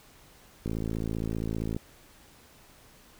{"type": "click train", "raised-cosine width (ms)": 3, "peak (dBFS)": -19, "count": 62, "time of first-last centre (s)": [0.66, 1.765], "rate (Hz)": 55.2, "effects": ["pink hiss -56 dBFS RMS until 3.19 s"]}